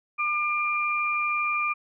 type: tone pair together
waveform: sine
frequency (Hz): 1200.4 / 2387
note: D6 / D7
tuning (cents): +38 / +28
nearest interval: octave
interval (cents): 1190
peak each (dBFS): -26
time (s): 0.18-1.74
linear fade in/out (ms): 20
effects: none